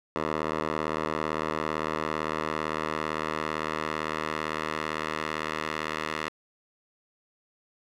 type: tone with band-pass filter sweep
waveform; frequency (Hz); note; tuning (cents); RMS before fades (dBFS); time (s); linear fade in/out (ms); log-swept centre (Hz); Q
10% pulse; 77.78; D#2; 0; -31; 0.16-6.29; 0; 910 to 1800; 0.91
effects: none